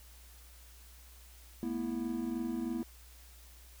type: chord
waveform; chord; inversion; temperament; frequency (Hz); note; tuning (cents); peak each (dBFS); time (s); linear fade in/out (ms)
triangle; A suspended second; none; equal with one note detuned; 220 / 243 / 329.6; A3 / B3 / E4; 0 / -28 / 0; -39 / -34 / -36; 1.63-2.83; 0
effects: added 60 Hz sine -54 dBFS peak until 3.8 s + white hiss -59 dBFS RMS until 3.8 s